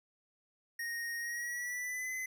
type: tone with pitch glide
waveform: square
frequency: 1864.7 to 2033 Hz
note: A#6 to B6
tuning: 0 to +50 cents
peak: -37 dBFS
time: 0.79-2.26 s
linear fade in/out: 5 ms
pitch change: +150 cents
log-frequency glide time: 1.18-2.14 s
effects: none